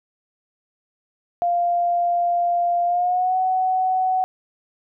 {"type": "tone with pitch glide", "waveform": "sine", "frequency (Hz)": [697, 747], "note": ["F5", "F#5"], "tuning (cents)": [-4, 16], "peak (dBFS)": -17, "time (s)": [1.42, 4.24], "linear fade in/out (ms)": 0, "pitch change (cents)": 120, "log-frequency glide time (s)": [2.85, 3.37], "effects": []}